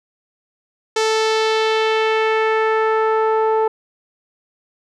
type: tone with low-pass filter sweep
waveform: sawtooth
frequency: 440.1 Hz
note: A4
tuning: in tune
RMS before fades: -17 dBFS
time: 0.96-3.68 s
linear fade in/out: 5 ms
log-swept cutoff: 6200 to 900 Hz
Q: 1.5
effects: none